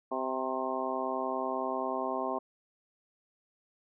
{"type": "harmonic tone with a mistuned harmonic", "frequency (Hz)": 130.3, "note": "C3", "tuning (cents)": -7, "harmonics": [2, 3, 4, 5, 6, 7, 8], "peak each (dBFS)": [-39, -38, -40, -36, -39, -39, -37], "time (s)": [0.11, 2.39], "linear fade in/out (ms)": 10, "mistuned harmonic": 8, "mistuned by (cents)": 33, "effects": []}